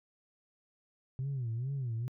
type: tone with vibrato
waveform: sine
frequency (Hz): 125.7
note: B2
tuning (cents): +31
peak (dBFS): -31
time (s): 1.19-2.08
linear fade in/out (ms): 0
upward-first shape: sine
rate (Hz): 2.3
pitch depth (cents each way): 190
effects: tanh soft clip ceiling -30 dBFS